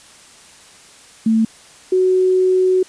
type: tone pair in turn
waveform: sine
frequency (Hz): 222.7 / 371.3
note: A3 / F#4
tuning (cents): +21 / +6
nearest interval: major sixth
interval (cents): 885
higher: second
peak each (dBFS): -11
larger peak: neither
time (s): 1.26-1.45 / 1.92-2.83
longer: second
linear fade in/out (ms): 5
effects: white hiss -44 dBFS RMS until 2.88 s + resampled to 22050 Hz